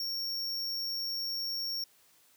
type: tone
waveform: square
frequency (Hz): 5510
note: F8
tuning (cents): -24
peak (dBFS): -33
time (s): 0-1.84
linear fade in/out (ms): 2
effects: white hiss -64 dBFS RMS until 2.36 s + high-pass 80 Hz 12 dB/octave